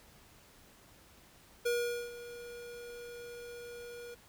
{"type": "tone with ADSR envelope", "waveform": "square", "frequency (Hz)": 478.7, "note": "A#4", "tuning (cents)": 46, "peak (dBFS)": -29, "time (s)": [1.65, 4.15], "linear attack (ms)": 13, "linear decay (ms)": 440, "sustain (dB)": -16, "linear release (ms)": 14, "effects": ["pink hiss -60 dBFS RMS until 4.28 s"]}